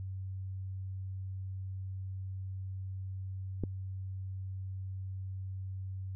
click, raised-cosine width 3 ms, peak -20 dBFS, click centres 3.637 s, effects added 95 Hz sine -37 dBFS peak until 6.15 s

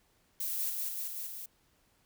violet noise with echo, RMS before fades -35 dBFS, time 0.4-0.7 s, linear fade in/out 5 ms, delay 190 ms, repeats 4, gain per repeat -2 dB, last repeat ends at 1.46 s, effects pink hiss -70 dBFS RMS until 2.05 s

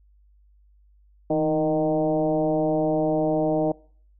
sine tone with frequency modulation, 466.2 Hz, A#4, in tune, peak -19 dBFS, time 1.3-3.72 s, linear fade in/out 5 ms, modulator 152 Hz, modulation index 1.7, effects noise-tail reverb RT60 0.5 s tail -24 dB re dry + added 50 Hz sine -54 dBFS peak until 4.19 s

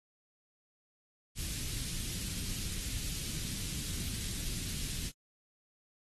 pink band-stop noise, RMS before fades -38 dBFS, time 1.35-5.12 s, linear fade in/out 50 ms, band 190 to 3300 Hz, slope 12 dB/octave, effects AAC 32 kbps

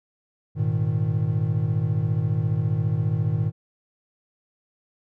triangle chord, Ab suspended second, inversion none, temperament equal with one note detuned, 103.83 / 118.51 / 155.56 Hz, Ab2 / Bb2 / Eb3, 0 / +29 / 0 cents, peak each -23 / -23 / -23 dBFS, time 0.55-3.52 s, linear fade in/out 50 ms, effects none

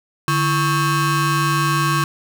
35% pulse ring-modulated tone, 480 Hz, B4, 49 cents flat, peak -11 dBFS, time 0.28-2.04 s, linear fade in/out 0 ms, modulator 627 Hz, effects none

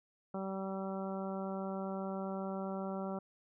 harmonic tone, 192.5 Hz, G3, 31 cents flat, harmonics 1 / 2 / 3 / 4 / 5 / 6 / 7, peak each -39 / -44 / -43 / -46 / -51 / -52 / -50 dBFS, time 0.34-3.19 s, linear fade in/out 5 ms, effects none

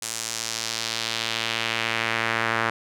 sawtooth tone with band-pass filter sweep, 113.8 Hz, A#2, 41 cents flat, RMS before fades -27 dBFS, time 0.02-2.7 s, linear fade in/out 5 ms, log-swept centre 7800 to 1500 Hz, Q 1.5, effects none

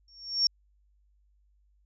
sine tone with exponential growth, 5500 Hz, F8, 27 cents flat, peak -18 dBFS, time 0.08-0.47 s, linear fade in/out 2 ms, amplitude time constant 84 ms, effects added 50 Hz sine -63 dBFS peak until 1.85 s

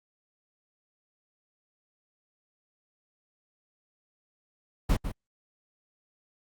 brown noise with echo, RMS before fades -23 dBFS, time 4.89-4.97 s, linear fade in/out 10 ms, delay 150 ms, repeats 1, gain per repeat -9 dB, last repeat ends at 5.12 s, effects Opus 48 kbps

